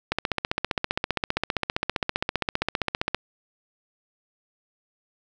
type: click train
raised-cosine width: 0.3 ms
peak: -7 dBFS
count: 47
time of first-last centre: 0.12-3.146 s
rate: 15.2 Hz
effects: none